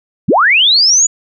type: linear sweep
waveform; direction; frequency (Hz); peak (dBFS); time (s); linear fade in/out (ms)
sine; up; 98 to 6990; -6; 0.28-1.07; 10
effects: none